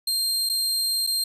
sawtooth tone with dropouts, 4186 Hz, C8, in tune, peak -19 dBFS, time 0.07-1.24 s, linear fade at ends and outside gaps 5 ms, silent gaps 0.491-0.496 / 1.067-1.072 s, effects resampled to 32000 Hz + 9-bit

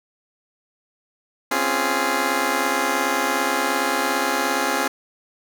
10% pulse chord, Db major seventh, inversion third, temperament just, 259.9 / 277.2 / 346.5 / 415.8 Hz, C4 / Db4 / F4 / Ab4, -11 / 0 / -14 / +2 cents, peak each -18 dBFS, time 1.51-4.88 s, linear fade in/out 5 ms, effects none

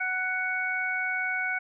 harmonic tone, 743 Hz, F#5, 7 cents sharp, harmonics 1 / 2 / 3, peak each -36 / -29 / -30 dBFS, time 0-1.59 s, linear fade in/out 10 ms, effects none

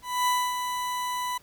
40% pulse tone with ADSR envelope, 993 Hz, B5, 9 cents sharp, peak -20 dBFS, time 0.02-1.38 s, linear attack 250 ms, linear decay 260 ms, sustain -7 dB, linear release 8 ms, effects pink hiss -57 dBFS RMS until 1.42 s

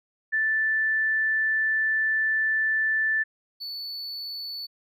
sine / triangle tone pair in turn, 1760 / 4461 Hz, A6 / C#8, 0 / +10 cents, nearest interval octave + major third, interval 1610 cents, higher second, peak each -21 / -31 dBFS, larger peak first, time 0.32-3.24 / 3.6-4.67 s, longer first, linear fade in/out 20 ms, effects none

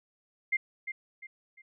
sine tone with echo, 2101 Hz, C7, 7 cents sharp, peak -24 dBFS, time 0.52-0.57 s, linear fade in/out 10 ms, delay 350 ms, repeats 3, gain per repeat -9 dB, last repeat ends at 1.62 s, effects none

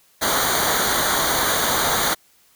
pink noise with comb filter, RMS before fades -20 dBFS, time 0.21-2.15 s, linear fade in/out 20 ms, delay 0.38 ms, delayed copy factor -0.85, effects white hiss -57 dBFS RMS until 2.55 s

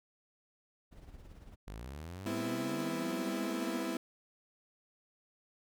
brown noise with tremolo, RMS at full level -50 dBFS, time 0.91-1.56 s, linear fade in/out 20 ms, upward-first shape sine, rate 18 Hz, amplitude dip 55%
sawtooth linear sweep, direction up, 46.37 to 246.4 Hz, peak -39 dBFS, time 1.67-3.86 s, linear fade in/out 10 ms
35% pulse chord, C major seventh, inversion second, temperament equal with one note detuned, 200.9 / 246.9 / 261.6 / 329.6 Hz, G3 / B3 / C4 / E4, +43 / 0 / 0 / 0 cents, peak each -41 / -38 / -41 / -36 dBFS, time 2.26-3.97 s, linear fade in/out 2 ms
effects none

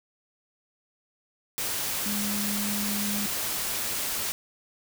sine tone in noise, 206 Hz, G#3, 14 cents flat, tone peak -30 dBFS, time 2.06-3.26 s, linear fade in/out 0 ms, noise white, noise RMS -30 dBFS, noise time 1.58-4.32 s, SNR -3 dB, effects none

